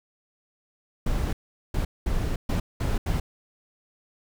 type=noise bursts at uneven times; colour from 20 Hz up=brown; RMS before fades=-25 dBFS; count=6; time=1.06-1.33 / 1.74-1.85 / 2.06-2.36 / 2.49-2.6 / 2.8-2.98 / 3.06-3.2 s; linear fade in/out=5 ms; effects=none